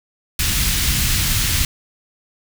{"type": "band-stop noise", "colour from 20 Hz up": "pink", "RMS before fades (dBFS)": -18, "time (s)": [0.39, 1.65], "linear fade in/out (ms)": 2, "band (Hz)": [140, 2200], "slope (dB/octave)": 12, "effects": []}